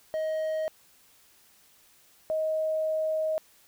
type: tone pair in turn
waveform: triangle / sine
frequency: 629 / 629 Hz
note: D#5 / D#5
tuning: +19 / +19 cents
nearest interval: unison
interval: 0 cents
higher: neither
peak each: -25 dBFS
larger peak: neither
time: 0.14-0.68 / 2.3-3.38 s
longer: second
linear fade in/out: 0 ms
effects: white hiss -60 dBFS RMS until 3.67 s